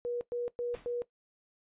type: tone bursts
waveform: sine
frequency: 481.9 Hz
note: B4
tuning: 43 cents flat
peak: -31 dBFS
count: 4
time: 0.05-1.02 s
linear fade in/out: 0 ms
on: 160 ms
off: 110 ms
type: noise with exponential decay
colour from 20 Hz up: pink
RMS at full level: -45 dBFS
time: 0.74-0.98 s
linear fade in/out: 1 ms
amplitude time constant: 52 ms
effects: noise-tail reverb RT60 0.1 s tail -17 dB re dry + resampled to 8000 Hz